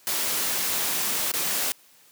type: noise with dropouts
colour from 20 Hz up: white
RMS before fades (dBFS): -26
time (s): 0.07-1.72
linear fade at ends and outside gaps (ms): 0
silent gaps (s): 1.317-1.338
effects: white hiss -56 dBFS RMS until 2.11 s + high-pass 150 Hz 12 dB/octave